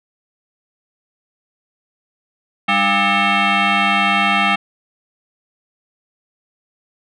sine tone with frequency modulation, 698.5 Hz, F5, in tune, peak -11 dBFS, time 2.68-4.56 s, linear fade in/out 10 ms, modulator 499 Hz, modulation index 4.8, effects tanh soft clip ceiling -9 dBFS

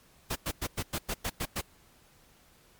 pink noise bursts, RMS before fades -32 dBFS, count 9, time 0.3-1.613 s, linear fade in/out 10 ms, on 57 ms, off 100 ms, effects pink hiss -61 dBFS RMS until 2.79 s + MP3 96 kbps

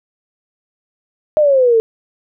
sine exponential sweep, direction down, 622.3 to 440 Hz, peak -8 dBFS, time 1.37-1.8 s, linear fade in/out 0 ms, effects none

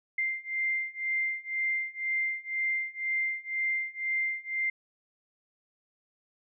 sine beating tone pair, 2093 / 2095 Hz, C7 / C7, 0 / +2 cents, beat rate 2 Hz, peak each -32 / -31 dBFS, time 0.18-4.7 s, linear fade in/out 5 ms, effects none

